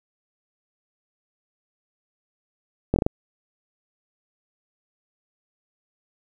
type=slowing click train; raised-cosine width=2 ms; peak=-6 dBFS; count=5; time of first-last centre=2.94-3.065 s; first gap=21 ms; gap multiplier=1.27; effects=8-bit